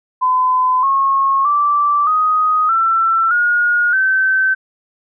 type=tone with pitch steps; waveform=sine; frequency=1016 / 1088.9 / 1167.1 / 1250.8 / 1340.6 / 1436.8 / 1540 Hz; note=B5 / C#6 / D6 / D#6 / E6 / F6 / G6; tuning=+49 / -31 / -11 / +9 / +29 / +49 / -31 cents; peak=-11 dBFS; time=0.21-4.55 s; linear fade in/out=20 ms; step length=620 ms; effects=none